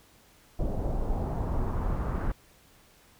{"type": "noise with low-pass filter sweep", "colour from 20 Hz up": "brown", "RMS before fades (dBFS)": -29, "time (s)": [0.59, 2.32], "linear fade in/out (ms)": 5, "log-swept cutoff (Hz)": [610, 1400], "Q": 1.9, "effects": ["pink hiss -59 dBFS RMS until 3.19 s"]}